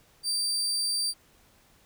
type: tone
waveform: 30% pulse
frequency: 4676 Hz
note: D8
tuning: 8 cents flat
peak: -23 dBFS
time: 0.23-1.14 s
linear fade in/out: 50 ms
effects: pink hiss -61 dBFS RMS until 1.85 s